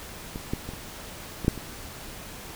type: clicks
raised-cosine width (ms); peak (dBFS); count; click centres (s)
3; -21 / -13 / -22 / -26 / -18 / -6 / -25; 7; 0.359 / 0.535 / 0.69 / 0.736 / 1.447 / 1.481 / 1.577
effects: pink hiss -41 dBFS RMS until 2.55 s

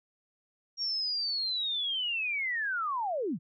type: linear sweep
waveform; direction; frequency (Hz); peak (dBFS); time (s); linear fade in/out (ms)
sine; down; 5610 to 123.47; -29; 0.77-3.39; 50
effects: none

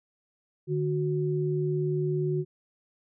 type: tone pair together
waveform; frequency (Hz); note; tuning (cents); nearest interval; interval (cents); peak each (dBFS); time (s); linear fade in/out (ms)
sine; 150 / 367.4; D3 / F#4; +37 / -12; octave + major third; 1551; -27 / -28; 0.67-2.45; 50
effects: none

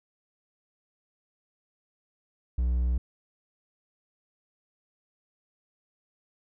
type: tone with hard clipping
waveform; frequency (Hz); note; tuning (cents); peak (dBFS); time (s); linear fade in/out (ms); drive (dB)
triangle; 61.74; B1; 0; -24; 2.58-2.98; 5; 6
effects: none

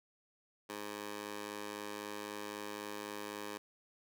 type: tone with high-pass filter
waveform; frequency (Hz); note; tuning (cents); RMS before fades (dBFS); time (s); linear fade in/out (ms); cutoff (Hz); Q
15% pulse; 103.83; G#2; 0; -44; 0.69-3.58; 10; 450; 0.79
effects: none

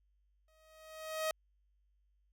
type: tone with exponential growth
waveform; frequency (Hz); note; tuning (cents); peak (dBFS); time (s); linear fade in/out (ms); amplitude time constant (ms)
sawtooth; 631; D#5; +24; -27; 0.48-1.31; 2; 180
effects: added 50 Hz sine -70 dBFS peak until 2.32 s

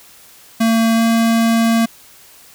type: tone with pitch glide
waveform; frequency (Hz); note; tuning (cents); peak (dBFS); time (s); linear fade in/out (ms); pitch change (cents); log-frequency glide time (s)
square; 226.6 to 228.2; A#3 to A#3; -49 to -37; -12; 0.6-1.86; 10; +12; 0.95-1.01
effects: white hiss -44 dBFS RMS until 2.54 s

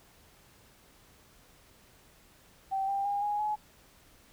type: tone with pitch steps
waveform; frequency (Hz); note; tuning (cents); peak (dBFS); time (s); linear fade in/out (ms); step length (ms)
sine; 775 / 792.2 / 809.8 / 827.8 / 846.1; G5 / G5 / G#5 / G#5 / G#5; -20 / +18 / -44 / -6 / +32; -28; 2.71-3.56; 20; 170
effects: pink hiss -60 dBFS RMS until 4.32 s

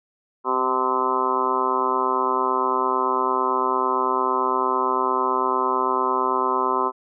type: harmonic tone with a mistuned harmonic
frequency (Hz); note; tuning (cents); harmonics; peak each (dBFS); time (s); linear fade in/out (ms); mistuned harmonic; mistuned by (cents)
128.9; C3; -26; 2 / 3 / 4 / 5 / 6 / 7 / 8 / 9 / 10; -33 / -26 / -33 / -34 / -32 / -28 / -22 / -30 / -28; 0.44-6.92; 50; 2; +16
effects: none

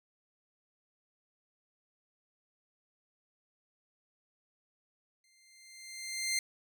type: tone with exponential growth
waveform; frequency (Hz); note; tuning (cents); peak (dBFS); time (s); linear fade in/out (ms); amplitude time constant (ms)
15% pulse; 2093; C7; 0; -22; 5.24-6.39; 2; 250
effects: none

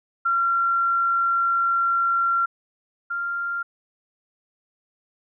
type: tone pair in turn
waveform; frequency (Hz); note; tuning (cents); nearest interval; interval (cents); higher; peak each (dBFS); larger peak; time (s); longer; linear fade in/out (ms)
sine; 1371 / 1390.9; F6 / F6; -32 / -7; unison; 25; second; -18 / -24; first; 0.25-2.46 / 3.1-3.63; first; 10
effects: none

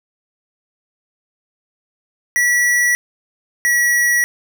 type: tone pair in turn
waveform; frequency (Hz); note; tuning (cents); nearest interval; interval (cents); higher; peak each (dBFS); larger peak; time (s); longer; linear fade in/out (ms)
square; 1943 / 1929.6; B6 / B6; -29 / -41; unison; 12; first; -13; neither; 2.36-2.95 / 3.65-4.24; neither; 0
effects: none

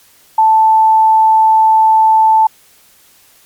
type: tone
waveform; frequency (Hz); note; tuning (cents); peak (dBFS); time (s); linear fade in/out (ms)
sine; 880; A5; 0; -5; 0.38-2.47; 5
effects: white hiss -47 dBFS RMS until 3.45 s + MP3 96 kbps

